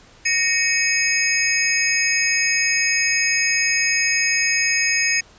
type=tone cluster; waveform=sine; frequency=1855 / 2237 / 2548 / 5070 / 6540 Hz; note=A#6 / C#7 / D#7 / D#8 / G#8; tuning=-9 / +15 / +41 / +32 / -28 cents; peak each=-23 dBFS; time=0.25-5.21 s; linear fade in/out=10 ms; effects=pink hiss -49 dBFS RMS until 5.38 s + resampled to 16000 Hz